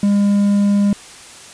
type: tone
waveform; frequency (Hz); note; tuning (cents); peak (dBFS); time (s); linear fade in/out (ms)
triangle; 202.4; G#3; -44; -9; 0.03-0.93; 2
effects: white hiss -38 dBFS RMS until 1.53 s + resampled to 22050 Hz